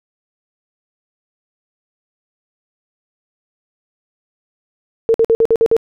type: tone bursts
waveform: sine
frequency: 453.9 Hz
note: A#4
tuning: 46 cents flat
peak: -8 dBFS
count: 7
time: 5.09-5.766 s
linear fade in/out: 0 ms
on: 52 ms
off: 52 ms
effects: none